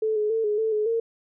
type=tone with pitch steps; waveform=sine; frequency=436.9 / 423.2 / 448.4 / 418.9 / 442.4 / 425 / 457.6 Hz; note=A4 / G#4 / A4 / G#4 / A4 / G#4 / A#4; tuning=-12 / +33 / +33 / +15 / +9 / +40 / -32 cents; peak=-21 dBFS; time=0.02-1 s; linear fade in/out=5 ms; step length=140 ms; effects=none